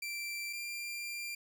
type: tone pair in turn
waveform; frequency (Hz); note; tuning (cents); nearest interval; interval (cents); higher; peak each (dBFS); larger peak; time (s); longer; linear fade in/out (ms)
sawtooth; 2349 / 2379; D7 / D7; 0 / +22; unison; 22; second; -34 / -35; first; 0.02-0.53 / 0.53-1.35; second; 5
effects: none